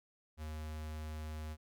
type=tone with notch filter; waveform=square; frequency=77.3 Hz; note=D#2; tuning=11 cents flat; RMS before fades=-43 dBFS; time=0.37-1.57 s; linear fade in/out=50 ms; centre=320 Hz; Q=1.9; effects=none